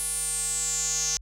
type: tone with band-pass filter sweep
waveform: square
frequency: 158.8 Hz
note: D#3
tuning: 36 cents sharp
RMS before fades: -28 dBFS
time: 0-1.17 s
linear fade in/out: 0 ms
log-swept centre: 10000 to 6100 Hz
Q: 8
effects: added 50 Hz sine -44 dBFS peak until 1.21 s